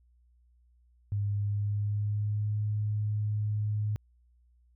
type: tone with pitch glide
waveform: sine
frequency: 101.9 to 105.49 Hz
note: G#2 to G#2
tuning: -32 to +28 cents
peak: -27 dBFS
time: 1.12-3.96 s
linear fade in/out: 0 ms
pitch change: +60 cents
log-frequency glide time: 1.31-2.58 s
effects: added 60 Hz sine -61 dBFS peak until 4.75 s